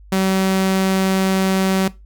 sawtooth tone, 190.5 Hz, G3, 49 cents flat, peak -11 dBFS, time 0.12-1.88 s, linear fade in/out 5 ms, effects noise-tail reverb RT60 0.2 s tail -17 dB re dry + added 50 Hz sine -40 dBFS peak until 2.05 s

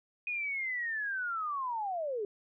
sine linear sweep, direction down, 2489 to 392 Hz, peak -32 dBFS, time 0.27-2.25 s, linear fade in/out 2 ms, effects none

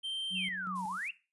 triangle tone, 3136 Hz, G7, in tune, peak -33 dBFS, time 0.03-0.49 s, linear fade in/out 20 ms
sine tone with tremolo, 185.7 Hz, F#3, 7 cents sharp, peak -38 dBFS, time 0.3-1 s, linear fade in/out 50 ms, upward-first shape square, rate 2.7 Hz, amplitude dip 55%
sine exponential two-way sweep, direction down then up, 2846 to 828 to 2846 Hz, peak -35 dBFS, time 0.35-1.11 s, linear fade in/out 5 ms, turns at 0.87 s
violet noise, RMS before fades -50 dBFS, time 0.75-1.09 s, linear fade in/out 10 ms
effects noise-tail reverb RT60 0.3 s tail -17 dB re dry + resampled to 24000 Hz

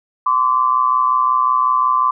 sine tone pair together, 1030.5 / 1156 Hz, C6 / D6, -27 / -28 cents, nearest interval major second, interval 199 cents, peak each -15 dBFS, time 0.26-2.11 s, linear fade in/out 5 ms, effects none

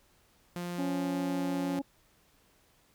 sawtooth tone, 175.5 Hz, F3, 9 cents sharp, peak -31 dBFS, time 0.56-1.79 s, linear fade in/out 0 ms
harmonic tone, 277.2 Hz, C#4, in tune, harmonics 1 / 2 / 3, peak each -31 / -41 / -43 dBFS, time 0.78-1.82 s, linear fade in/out 10 ms
effects pink hiss -66 dBFS RMS until 2.94 s

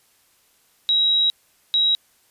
sine tone bursts at uneven times, 3846 Hz, B7, 47 cents flat, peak -15 dBFS, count 2, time 0.89-1.3 / 1.74-1.95 s, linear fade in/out 0 ms, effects white hiss -60 dBFS RMS until 2.3 s + resampled to 32000 Hz

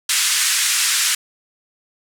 white band-pass noise, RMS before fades -18 dBFS, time 0.09-1.15 s, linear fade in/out 5 ms, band 1400 to 9800 Hz, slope 24 dB/octave, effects none

